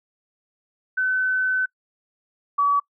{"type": "tone pair in turn", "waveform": "sine", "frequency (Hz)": [1516, 1140.6], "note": ["F#6", "C#6"], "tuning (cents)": [42, 49], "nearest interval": "perfect fourth", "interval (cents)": 493, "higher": "first", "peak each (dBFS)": [-19, -16], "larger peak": "second", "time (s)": [[0.97, 1.66], [2.58, 2.8]], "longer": "first", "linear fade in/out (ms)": 10, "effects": ["noise-tail reverb RT60 0.1 s tail -25 dB re dry"]}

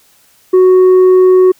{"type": "tone with tanh clipping", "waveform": "sine", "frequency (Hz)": 370.1, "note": "F#4", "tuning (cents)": 0, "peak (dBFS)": -4, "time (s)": [0.53, 1.52], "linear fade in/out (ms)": 10, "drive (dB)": 3, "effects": ["white hiss -49 dBFS RMS until 1.59 s"]}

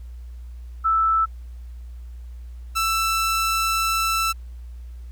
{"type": "tone pair in turn", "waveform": ["sine", "sawtooth"], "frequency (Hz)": [1318.5, 1327.7], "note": ["E6", "E6"], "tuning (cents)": [0, 12], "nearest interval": "unison", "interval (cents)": 12, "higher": "second", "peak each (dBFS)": [-16, -16], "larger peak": "neither", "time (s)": [[0.84, 1.26], [2.75, 4.33]], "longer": "second", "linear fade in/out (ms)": 20, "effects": ["added 60 Hz sine -34 dBFS peak until 5.11 s", "pink hiss -61 dBFS RMS until 5.11 s"]}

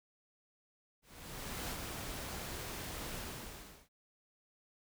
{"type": "noise with ADSR envelope", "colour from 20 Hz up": "pink", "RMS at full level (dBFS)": -40, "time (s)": [1.02, 3.89], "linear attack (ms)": 680, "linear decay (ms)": 59, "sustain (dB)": -3, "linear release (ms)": 710, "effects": []}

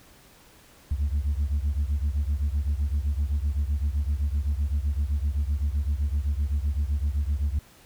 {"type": "beating tone pair", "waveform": "sine", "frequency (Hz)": [69.3, 77.1], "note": ["C#2", "D#2"], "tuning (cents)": [0, -15], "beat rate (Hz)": 7.8, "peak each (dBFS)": [-23, -25], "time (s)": [0.91, 7.59], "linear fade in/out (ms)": 5, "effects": ["tanh soft clip ceiling -20 dBFS", "pink hiss -54 dBFS RMS until 7.85 s"]}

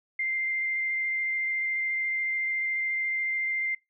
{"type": "tone with vibrato", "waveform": "sine", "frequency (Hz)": 2093, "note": "C7", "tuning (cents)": 0, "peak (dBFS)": -26, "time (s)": [0.19, 3.75], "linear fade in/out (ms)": 5, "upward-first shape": "sine", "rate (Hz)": 14, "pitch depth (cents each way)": 8, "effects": ["noise-tail reverb RT60 0.2 s tail -24 dB re dry"]}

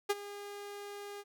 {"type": "tone with ADSR envelope", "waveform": "sawtooth", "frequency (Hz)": 406.8, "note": "G#4", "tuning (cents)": -36, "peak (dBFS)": -22, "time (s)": [0.09, 1.24], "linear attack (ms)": 13, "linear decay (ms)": 34, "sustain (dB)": -17, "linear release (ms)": 43, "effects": []}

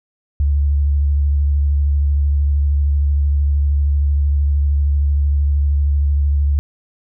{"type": "tone with vibrato", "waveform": "sine", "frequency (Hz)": 71.6, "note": "D2", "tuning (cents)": -43, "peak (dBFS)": -12, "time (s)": [0.4, 6.59], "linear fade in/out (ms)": 0, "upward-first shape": "square", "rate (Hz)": 13, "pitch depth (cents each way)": 24, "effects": []}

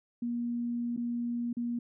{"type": "tone with dropouts", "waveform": "sine", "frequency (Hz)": 238.2, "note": "A#3", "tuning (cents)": 38, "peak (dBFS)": -30, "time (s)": [0.22, 1.79], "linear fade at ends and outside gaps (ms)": 5, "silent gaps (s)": [[0.965, 0.974], [1.53, 1.568]], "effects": []}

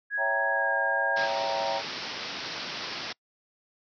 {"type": "tone with pitch glide", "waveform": "sine", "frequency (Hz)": [1661.2, 1625.1], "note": ["G#6", "G#6"], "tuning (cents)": [0, -38], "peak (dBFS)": -26, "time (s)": [0.1, 1.29], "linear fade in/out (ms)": 50, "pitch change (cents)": -38, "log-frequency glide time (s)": [0.51, 0.76]}
{"type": "chord", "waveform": "sine", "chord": "C# diminished seventh", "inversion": "none", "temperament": "equal", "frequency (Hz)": [554.4, 659.3, 784, 932.3], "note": ["C#5", "E5", "G5", "Bb5"], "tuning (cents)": [0, 0, 0, 0], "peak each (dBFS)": -32, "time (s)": [0.17, 1.82], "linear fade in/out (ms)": 50}
{"type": "low-pass noise", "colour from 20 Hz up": "white", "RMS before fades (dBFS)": -36, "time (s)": [1.16, 3.13], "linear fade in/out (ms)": 10, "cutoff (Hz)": 5500, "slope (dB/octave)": 96}
{"effects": ["noise-tail reverb RT60 0.1 s tail -26 dB re dry", "high-pass 150 Hz 12 dB/octave"]}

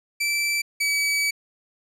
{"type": "tone pair in turn", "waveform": "sawtooth", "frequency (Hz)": [2328, 2285], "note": ["D7", "D7"], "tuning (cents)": [-16, -48], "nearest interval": "unison", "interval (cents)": 32, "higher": "first", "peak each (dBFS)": [-18, -17], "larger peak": "second", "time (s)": [[0.2, 0.62], [0.8, 1.31]], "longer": "second", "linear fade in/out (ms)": 10, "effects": ["low-pass 12000 Hz 12 dB/octave"]}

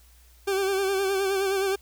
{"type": "tone with vibrato", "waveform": "40% pulse", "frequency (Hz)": 389.1, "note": "G4", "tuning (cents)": -13, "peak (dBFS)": -22, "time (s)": [0.47, 1.76], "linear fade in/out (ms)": 10, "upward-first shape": "sine", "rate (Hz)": 9.6, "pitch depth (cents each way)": 46, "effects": ["added 60 Hz sine -53 dBFS peak until 1.81 s", "white hiss -59 dBFS RMS until 1.81 s"]}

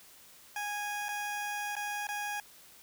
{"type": "tone with dropouts", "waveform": "20% pulse", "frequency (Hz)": 826, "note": "G#5", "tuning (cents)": -10, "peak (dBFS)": -29, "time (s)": [0.56, 2.4], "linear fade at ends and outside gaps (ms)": 2, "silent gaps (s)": [[1.085, 1.089], [1.754, 1.765], [2.07, 2.088]], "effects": ["white hiss -56 dBFS RMS until 2.82 s"]}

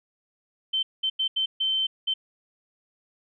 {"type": "tone bursts at uneven times", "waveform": "sine", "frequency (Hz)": 3093, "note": "G7", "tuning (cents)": -24, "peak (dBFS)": -22, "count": 6, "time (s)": [[0.73, 0.83], [1.03, 1.1], [1.19, 1.28], [1.36, 1.46], [1.6, 1.87], [2.07, 2.14]], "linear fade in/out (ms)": 10, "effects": []}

